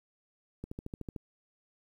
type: click train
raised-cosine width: 3 ms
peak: -26 dBFS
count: 8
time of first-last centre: 0.64-1.162 s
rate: 13.4 Hz
effects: 10-bit